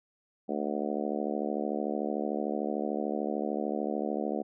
harmonic tone, 73.42 Hz, D2, in tune, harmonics 3 / 4 / 5 / 6 / 7 / 8 / 9 / 10, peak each -35 / -36 / -37 / -38 / -38 / -39 / -40 / -40 dBFS, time 0.48-4.43 s, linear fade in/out 20 ms, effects none

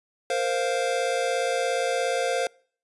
square chord, Bb suspended second, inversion none, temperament equal, 466.2 / 523.3 / 698.5 Hz, Bb4 / C5 / F5, 0 / 0 / 0 cents, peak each -30 / -27 / -29 dBFS, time 0.3-2.47 s, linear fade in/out 2 ms, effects noise-tail reverb RT60 0.5 s tail -26 dB re dry + resampled to 24000 Hz

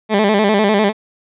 15% pulse tone with vibrato, 207.9 Hz, G#3, 2 cents sharp, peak -5 dBFS, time 0.09-0.93 s, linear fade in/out 50 ms, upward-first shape square, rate 10 Hz, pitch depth 77 cents each way, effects resampled to 8000 Hz

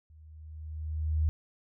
sine tone with level ramp, 77.78 Hz, D#2, in tune, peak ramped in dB -52 to -22 dBFS, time 0.1-1.29 s, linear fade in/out 0 ms, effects none

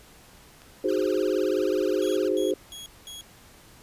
clicks, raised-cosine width 0.2 ms, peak -32 dBFS, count 4, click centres 0.619 / 1.023 / 1.104 / 1.143 s
sine chord, Ab dominant seventh, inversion second, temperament equal, 311.1 / 370 / 415.3 / 523.3 Hz, Eb4 / Gb4 / Ab4 / C5, 0 / 0 / 0 / 0 cents, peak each -29 / -26 / -27 / -28 dBFS, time 0.84-2.54 s, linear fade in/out 5 ms
15% pulse tone with vibrato, 1400 Hz, F6, 4 cents sharp, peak -35 dBFS, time 0.88-2.29 s, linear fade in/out 10 ms, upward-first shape triangle, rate 19 Hz, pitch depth 300 cents each way
sawtooth tone bursts, 3322 Hz, G#7, in tune, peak -35 dBFS, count 4, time 2.02-3.21 s, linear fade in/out 0 ms, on 140 ms, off 210 ms
effects pink hiss -52 dBFS RMS until 3.82 s + resampled to 32000 Hz

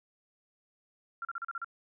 sine tone bursts, 1375 Hz, F6, 27 cents flat, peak -34 dBFS, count 7, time 1.22-1.645 s, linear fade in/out 2 ms, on 29 ms, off 37 ms, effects none

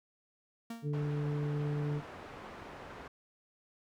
45% pulse tone with exponential decay, 230.8 Hz, A#3, 17 cents flat, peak -37 dBFS, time 0.7-1.01 s, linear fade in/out 5 ms, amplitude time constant 67 ms
harmonic tone, 146.83 Hz, D3, in tune, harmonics 1 / 2 / 3, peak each -32 / -42 / -41 dBFS, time 0.82-2.02 s, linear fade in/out 50 ms
white low-pass noise, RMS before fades -48 dBFS, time 0.93-3.08 s, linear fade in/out 5 ms, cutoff 1200 Hz, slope 12 dB/octave
effects none

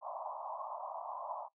white band-pass noise, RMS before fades -43 dBFS, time 0.01-1.49 s, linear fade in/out 50 ms, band 600 to 1100 Hz, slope 96 dB/octave, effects noise-tail reverb RT60 0.1 s tail -17 dB re dry

